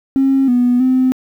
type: tone with pitch steps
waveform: triangle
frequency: 269.6 / 245.5 / 257.7 Hz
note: C#4 / B3 / C4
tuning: -48 / -10 / -26 cents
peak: -6 dBFS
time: 0.16-1.12 s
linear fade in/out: 0 ms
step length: 320 ms
effects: tanh soft clip ceiling -7 dBFS + 8-bit